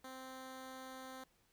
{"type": "tone", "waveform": "10% pulse", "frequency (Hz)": 260.9, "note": "C4", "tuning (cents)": -5, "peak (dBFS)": -40, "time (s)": [0.04, 1.24], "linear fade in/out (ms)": 5, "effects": ["pink hiss -74 dBFS RMS until 1.52 s"]}